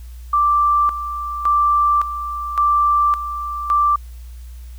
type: tone with tremolo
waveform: sine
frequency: 1174.7 Hz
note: D6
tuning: in tune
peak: -12 dBFS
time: 0.33-3.96 s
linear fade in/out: 5 ms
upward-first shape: square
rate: 0.89 Hz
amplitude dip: 70%
effects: added 60 Hz sine -32 dBFS peak until 4.78 s + white hiss -52 dBFS RMS until 4.78 s